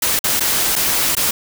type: noise with dropouts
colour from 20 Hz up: white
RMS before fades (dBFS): -17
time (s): 0.02-1.31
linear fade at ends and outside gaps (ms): 5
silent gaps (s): 0.192-0.24 / 0.397-0.405 / 0.756-0.761 / 1.152-1.167
effects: none